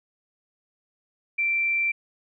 sine tone, 2349 Hz, D7, in tune, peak -21 dBFS, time 1.38-1.92 s, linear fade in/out 10 ms, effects none

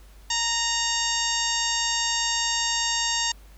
harmonic tone with a mistuned harmonic, 925 Hz, A#5, 14 cents flat, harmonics 1 / 2 / 3 / 4 / 5 / 6 / 7 / 8, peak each -31 / -31 / -31 / -31 / -31 / -31 / -31 / -31 dBFS, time 0.3-3.32 s, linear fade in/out 5 ms, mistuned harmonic 3, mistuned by +35 cents, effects added 50 Hz sine -46 dBFS peak until 3.57 s + pink hiss -56 dBFS RMS until 3.57 s

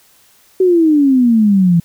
sine exponential sweep, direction down, 380.7 to 165.6 Hz, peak -7 dBFS, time 0.6-1.8 s, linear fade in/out 5 ms, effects white hiss -50 dBFS RMS until 1.84 s

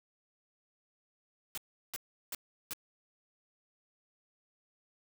white noise bursts, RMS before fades -39 dBFS, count 4, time 1.55-2.734 s, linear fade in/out 0 ms, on 26 ms, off 360 ms, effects none

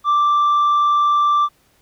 sine tone with tanh clipping, 1174.7 Hz, D6, in tune, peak -13 dBFS, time 0.04-1.49 s, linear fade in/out 50 ms, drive 2 dB, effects pink hiss -58 dBFS RMS until 1.81 s

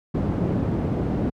white low-pass noise, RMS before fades -23 dBFS, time 0.14-1.3 s, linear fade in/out 10 ms, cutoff 260 Hz, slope 12 dB/octave, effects high-pass 60 Hz 12 dB/octave

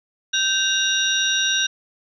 sine tone cluster, 1551 / 2805 / 3623 / 3812 / 5740 Hz, G6 / F7 / A7 / A#7 / F8, -19 / +7 / +50 / +38 / +47 cents, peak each -23 / -25 / -26 / -23 / -25 dBFS, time 0.33-1.67 s, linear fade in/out 10 ms, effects none

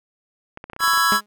clicks, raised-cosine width 0.5 ms, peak -20 dBFS, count 10, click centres 0.574 / 0.641 / 0.699 / 0.733 / 0.764 / 0.805 / 0.836 / 0.878 / 0.934 / 0.976 s
square chord, C# minor seventh, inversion third, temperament just, 997.9 / 1108.7 / 1330.5 / 1663.1 Hz, B5 / C#6 / E6 / G#6, +18 / 0 / +16 / +2 cents, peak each -25 / -24 / -20 / -21 dBFS, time 0.79-1.21 s, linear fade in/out 50 ms
sawtooth tone with exponential decay, 207.7 Hz, G#3, in tune, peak -16 dBFS, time 1.12-1.26 s, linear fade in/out 0 ms, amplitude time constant 29 ms
effects none

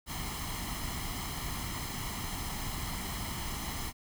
pink noise with comb filter, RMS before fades -37 dBFS, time 0.06-3.93 s, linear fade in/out 50 ms, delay 0.97 ms, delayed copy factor +0.65, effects none

